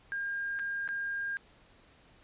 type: tone with dropouts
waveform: sine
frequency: 1611 Hz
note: G6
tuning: 47 cents sharp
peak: -32 dBFS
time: 0.12-1.37 s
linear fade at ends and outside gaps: 0 ms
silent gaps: 0.59-0.595 / 0.877-0.889 s
effects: pink hiss -61 dBFS RMS until 2.23 s + resampled to 8000 Hz